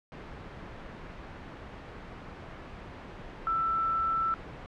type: tone in noise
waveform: sine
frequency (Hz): 1329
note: E6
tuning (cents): +14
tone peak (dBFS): -25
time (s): 3.47-4.34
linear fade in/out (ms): 0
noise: pink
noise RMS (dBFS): -43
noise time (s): 0.12-4.66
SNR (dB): +15
effects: low-pass 2000 Hz 12 dB/octave